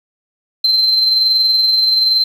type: tone with amplitude modulation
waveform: sine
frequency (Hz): 4106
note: C8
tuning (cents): -33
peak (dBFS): -7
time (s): 0.64-2.24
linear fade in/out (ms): 5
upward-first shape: sine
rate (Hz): 21.1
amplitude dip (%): 40
effects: tanh soft clip ceiling -6 dBFS + 7-bit